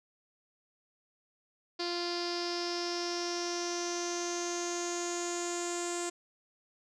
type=tone with low-pass filter sweep; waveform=sawtooth; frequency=348 Hz; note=F4; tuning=6 cents flat; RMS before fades=-35 dBFS; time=1.79-6.1 s; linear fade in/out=10 ms; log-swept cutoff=4700 to 7600 Hz; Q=7.8; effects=none